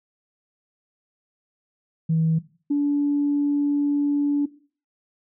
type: tone pair in turn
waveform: sine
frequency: 161.3 / 288.1 Hz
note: E3 / D4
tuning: -37 / -33 cents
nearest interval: minor seventh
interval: 1004 cents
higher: second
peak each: -17 dBFS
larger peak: neither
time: 2.09-2.39 / 2.7-4.46 s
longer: second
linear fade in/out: 10 ms
effects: noise-tail reverb RT60 0.4 s tail -17 dB re dry + tanh soft clip ceiling -13 dBFS